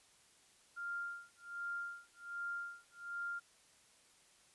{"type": "tone with tremolo", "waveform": "sine", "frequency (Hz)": 1396.9, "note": "F6", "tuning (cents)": 0, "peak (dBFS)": -38, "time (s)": [0.76, 3.4], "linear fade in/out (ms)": 20, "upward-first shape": "sine", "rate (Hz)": 1.3, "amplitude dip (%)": 100, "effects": ["white hiss -67 dBFS RMS until 4.54 s", "resampled to 24000 Hz"]}